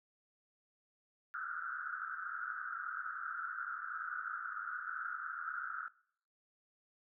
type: band-pass noise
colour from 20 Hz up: white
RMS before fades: -42 dBFS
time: 1.34-5.88 s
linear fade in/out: 0 ms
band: 1300 to 1500 Hz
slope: 96 dB/octave
effects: noise-tail reverb RT60 0.6 s tail -21 dB re dry